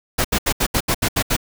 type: noise bursts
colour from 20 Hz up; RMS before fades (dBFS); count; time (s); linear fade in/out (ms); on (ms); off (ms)
pink; -18; 9; 0.18-1.366; 10; 66; 74
effects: none